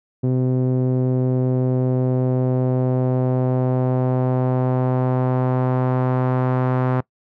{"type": "tone with low-pass filter sweep", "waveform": "sawtooth", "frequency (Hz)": 127.8, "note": "C3", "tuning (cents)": -40, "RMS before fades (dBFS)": -19, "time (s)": [0.23, 7.01], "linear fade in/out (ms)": 10, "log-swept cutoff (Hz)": [370, 1200], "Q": 1.3, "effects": ["noise-tail reverb RT60 0.1 s tail -22 dB re dry"]}